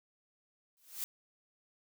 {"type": "noise with exponential growth", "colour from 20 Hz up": "blue", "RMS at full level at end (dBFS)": -35, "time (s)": [0.77, 1.04], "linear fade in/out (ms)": 0, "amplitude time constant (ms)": 58, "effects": []}